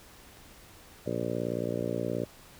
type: click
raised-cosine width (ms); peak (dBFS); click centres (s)
0.3; -37; 0.371
type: harmonic tone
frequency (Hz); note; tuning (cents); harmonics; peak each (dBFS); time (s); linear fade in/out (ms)
58.7; A#1; +13; 2 / 3 / 4 / 5 / 6 / 7 / 8 / 9 / 10; -38 / -38 / -38 / -38 / -38 / -38 / -38 / -38 / -38; 1.06-2.25; 5
effects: pink hiss -53 dBFS RMS until 2.59 s